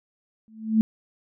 sine tone with exponential growth, 220 Hz, A3, in tune, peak -12 dBFS, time 0.48-0.81 s, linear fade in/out 0 ms, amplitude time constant 71 ms, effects none

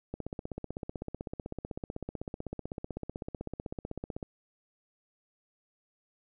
click train, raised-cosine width 2 ms, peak -23 dBFS, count 66, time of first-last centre 0.14-4.228 s, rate 15.9 Hz, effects none

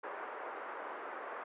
white band-pass noise, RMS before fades -44 dBFS, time 0.03-1.44 s, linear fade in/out 10 ms, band 370 to 1500 Hz, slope 24 dB/octave, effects resampled to 8000 Hz

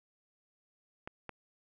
clicks, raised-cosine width 0.5 ms, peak -26 dBFS, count 2, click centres 1.075 / 1.293 s, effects none

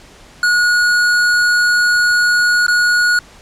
square tone with dropouts, 1450 Hz, F#6, 35 cents flat, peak -11 dBFS, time 0.43-3.19 s, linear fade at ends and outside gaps 2 ms, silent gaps 2.666-2.681 s, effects pink hiss -42 dBFS RMS until 3.41 s + low-pass 8000 Hz 12 dB/octave

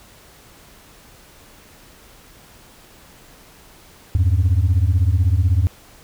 sine beating tone pair, 82.41 / 98.41 Hz, E2 / G2, 0 / +7 cents, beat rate 16 Hz, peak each -14 dBFS, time 4.15-5.67 s, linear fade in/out 0 ms, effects tanh soft clip ceiling -10 dBFS + pink hiss -47 dBFS RMS until 6.03 s

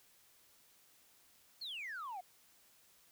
sine exponential sweep, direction down, 4451 to 698.5 Hz, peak -40 dBFS, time 1.61-2.21 s, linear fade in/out 10 ms, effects tanh soft clip ceiling -39 dBFS + white hiss -67 dBFS RMS until 3.11 s

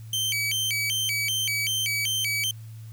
sawtooth tone with vibrato, 2665 Hz, E7, 18 cents sharp, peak -21 dBFS, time 0.13-2.51 s, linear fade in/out 2 ms, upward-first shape square, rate 2.6 Hz, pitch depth 270 cents each way, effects added 111 Hz sine -38 dBFS peak until 2.92 s + white hiss -57 dBFS RMS until 2.92 s

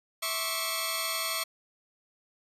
10% pulse tone cluster, 654 / 1080 / 1152 / 4339 Hz, E5 / C#6 / D6 / C#8, -14 / -45 / -34 / -38 cents, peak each -27 dBFS, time 0.22-1.44 s, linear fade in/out 10 ms, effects resampled to 32000 Hz

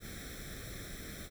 pink noise with comb filter, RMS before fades -45 dBFS, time 0-1.3 s, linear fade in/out 50 ms, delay 0.53 ms, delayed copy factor +0.95, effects none

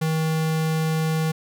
square tone, 159 Hz, D#3, 38 cents sharp, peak -21 dBFS, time 0.01-1.32 s, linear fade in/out 10 ms, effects none

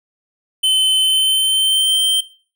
square tone with pitch glide, 3060 to 3130 Hz, G7 to G7, -42 to -3 cents, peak -13 dBFS, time 0.63-2.21 s, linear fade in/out 10 ms, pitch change +39 cents, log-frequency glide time 1.02-2.03 s, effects noise-tail reverb RT60 0.4 s tail -19 dB re dry

